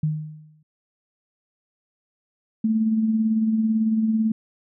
sine tone with exponential decay, 153.9 Hz, D#3, 19 cents flat, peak -17 dBFS, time 0.03-0.63 s, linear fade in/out 5 ms, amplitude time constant 130 ms
sine tone with tremolo, 220.5 Hz, A3, 4 cents sharp, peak -16 dBFS, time 2.64-4.32 s, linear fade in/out 5 ms, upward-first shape sine, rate 18 Hz, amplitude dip 40%
effects none

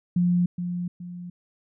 sine tone with echo, 176.6 Hz, F3, 20 cents sharp, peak -18 dBFS, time 0.16-0.46 s, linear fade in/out 5 ms, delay 420 ms, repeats 2, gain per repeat -8 dB, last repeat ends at 1.3 s, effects none

